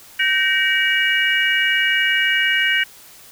sine tone cluster, 1545 / 1868 / 2296 / 2879 Hz, G6 / A#6 / D7 / F#7, -26 / +3 / -40 / -48 cents, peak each -20 dBFS, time 0.19-2.84 s, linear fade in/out 10 ms, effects tanh soft clip ceiling -4 dBFS + white hiss -44 dBFS RMS until 3.31 s

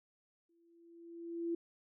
sine tone with exponential growth, 337.5 Hz, E4, 41 cents sharp, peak -32 dBFS, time 0.49-1.55 s, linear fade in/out 5 ms, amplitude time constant 230 ms, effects none

